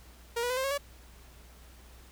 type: tone with pitch steps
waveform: sawtooth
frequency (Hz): 469 / 487.5 / 506.7 / 526.7 / 547.5 / 569.1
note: A#4 / B4 / B4 / C5 / C#5 / C#5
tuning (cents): +11 / -23 / +44 / +11 / -22 / +45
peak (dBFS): -25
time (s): 0.36-0.78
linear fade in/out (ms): 10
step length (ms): 70
effects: added 60 Hz sine -52 dBFS peak until 2.11 s + pink hiss -57 dBFS RMS until 2.11 s